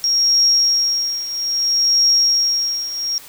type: tone with tremolo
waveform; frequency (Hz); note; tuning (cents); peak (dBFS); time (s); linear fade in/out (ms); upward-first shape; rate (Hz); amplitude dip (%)
sine; 5588; F8; 0; -10; 0.04-3.18; 0; triangle; 0.61; 80
effects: white hiss -40 dBFS RMS until 3.28 s